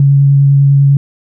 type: tone with vibrato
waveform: sine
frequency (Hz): 139.6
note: C#3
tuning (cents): +13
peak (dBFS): -4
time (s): 0-0.97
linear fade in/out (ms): 2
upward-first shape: sine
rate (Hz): 10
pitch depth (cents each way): 10
effects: none